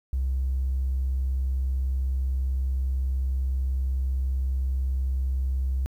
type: tone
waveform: triangle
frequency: 65.41 Hz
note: C2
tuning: in tune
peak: -19 dBFS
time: 0.13-5.86 s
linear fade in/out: 0 ms
effects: tanh soft clip ceiling -21 dBFS + 10-bit